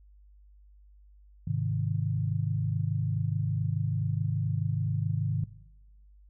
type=chord; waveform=sine; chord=Ab major; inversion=none; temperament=equal; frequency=103.83 / 130.81 / 155.56 Hz; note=Ab2 / C3 / Eb3; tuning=0 / 0 / 0 cents; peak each=-31 dBFS; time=1.47-5.44 s; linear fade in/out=5 ms; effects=noise-tail reverb RT60 1.0 s tail -20 dB re dry + added 50 Hz sine -53 dBFS peak until 6.29 s